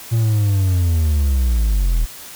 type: linear sweep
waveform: triangle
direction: down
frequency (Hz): 116.4 to 37.37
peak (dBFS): -11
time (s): 0.11-2.06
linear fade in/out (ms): 20
effects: white hiss -36 dBFS RMS until 2.35 s